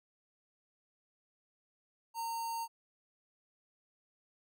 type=tone with notch filter; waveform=square; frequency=919 Hz; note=A#5; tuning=25 cents flat; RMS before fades=-38 dBFS; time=2.14-2.68 s; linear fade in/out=50 ms; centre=2400 Hz; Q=1.2; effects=none